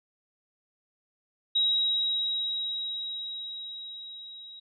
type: tone with level ramp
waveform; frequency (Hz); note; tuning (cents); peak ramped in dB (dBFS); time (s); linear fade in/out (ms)
sine; 3829; A#7; +46; -21 to -43; 1.55-4.6; 10
effects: none